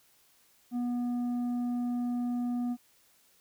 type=tone with tanh clipping; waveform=sine; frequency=243.2 Hz; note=B3; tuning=26 cents flat; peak=-30 dBFS; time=0.71-2.77 s; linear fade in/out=50 ms; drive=6 dB; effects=white hiss -65 dBFS RMS until 3.4 s